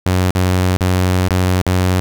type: tone with dropouts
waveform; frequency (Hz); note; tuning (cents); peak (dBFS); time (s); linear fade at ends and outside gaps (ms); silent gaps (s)
sawtooth; 91.8; F#2; -13; -8; 0.06-2; 0; 0.307-0.351 / 0.77-0.808 / 1.284-1.307 / 1.616-1.666
effects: none